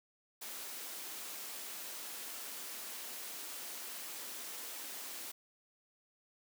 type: high-pass noise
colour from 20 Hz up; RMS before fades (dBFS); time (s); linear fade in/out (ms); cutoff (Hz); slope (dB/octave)
white; -45; 0.41-5.32; 10; 220; 24
effects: none